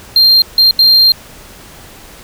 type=tone bursts at uneven times; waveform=triangle; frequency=4186 Hz; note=C8; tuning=in tune; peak=-3 dBFS; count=3; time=0.16-0.42 / 0.58-0.71 / 0.79-1.12 s; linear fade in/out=2 ms; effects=pink hiss -36 dBFS RMS until 2.23 s